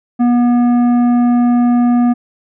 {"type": "tone with tanh clipping", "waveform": "sine", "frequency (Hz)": 241.9, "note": "B3", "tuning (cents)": -36, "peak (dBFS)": -10, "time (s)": [0.19, 2.14], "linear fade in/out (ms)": 20, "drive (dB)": 10, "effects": []}